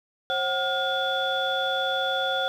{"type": "tone cluster", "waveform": "sine", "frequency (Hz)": [536, 750, 1425, 3443], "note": ["C5", "F#5", "F6", "A7"], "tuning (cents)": [42, 23, 34, -38], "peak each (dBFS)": -28, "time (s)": [0.3, 2.48], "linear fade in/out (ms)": 0, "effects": ["tanh soft clip ceiling -16 dBFS", "9-bit"]}